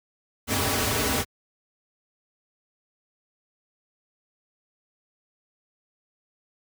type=noise with comb filter; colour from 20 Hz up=pink; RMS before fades=-24 dBFS; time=0.47-1.25 s; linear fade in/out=50 ms; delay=5.7 ms; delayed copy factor=-1; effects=high-pass 80 Hz 12 dB/octave